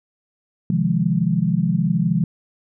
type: chord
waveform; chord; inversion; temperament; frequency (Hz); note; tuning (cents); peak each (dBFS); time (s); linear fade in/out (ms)
sine; F minor seventh; second; equal; 130.81 / 155.56 / 174.61 / 207.7; C3 / Eb3 / F3 / Ab3; 0 / 0 / 0 / 0; -25 / -22 / -19 / -23; 0.7-2.24; 2
effects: none